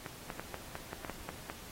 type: clicks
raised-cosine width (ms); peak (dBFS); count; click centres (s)
0.5; -24; 10; 0.062 / 0.302 / 0.396 / 0.543 / 0.754 / 0.931 / 1.048 / 1.097 / 1.29 / 1.499
effects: pink hiss -50 dBFS RMS until 1.71 s + AAC 48 kbps